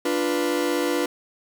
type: chord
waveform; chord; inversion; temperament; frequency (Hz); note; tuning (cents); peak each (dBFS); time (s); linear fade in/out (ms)
40% pulse; B diminished; first; equal with one note detuned; 293.7 / 349.2 / 491; D4 / F4 / B4; 0 / 0 / -10; -25; 0.05-1.06; 5
effects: 8-bit